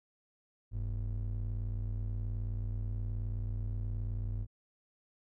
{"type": "ring-modulated tone", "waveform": "triangle", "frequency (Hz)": 73.42, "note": "D2", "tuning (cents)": 0, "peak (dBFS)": -28, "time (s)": [0.71, 4.47], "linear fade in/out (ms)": 50, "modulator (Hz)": 29.4, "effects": []}